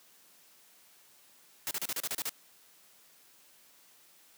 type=noise bursts; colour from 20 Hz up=white; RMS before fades=-34 dBFS; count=9; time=1.67-2.293 s; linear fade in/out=0 ms; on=39 ms; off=34 ms; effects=white hiss -61 dBFS RMS until 4.37 s + high-pass 150 Hz 12 dB/octave